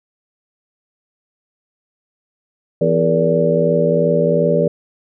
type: harmonic tone with a mistuned harmonic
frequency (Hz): 82.8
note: E2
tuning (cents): +8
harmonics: 2 / 3 / 4 / 5 / 6 / 7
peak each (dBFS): -18 / -23 / -28 / -20 / -17 / -17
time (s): 2.81-4.68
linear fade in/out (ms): 5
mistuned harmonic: 6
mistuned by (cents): -81
effects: none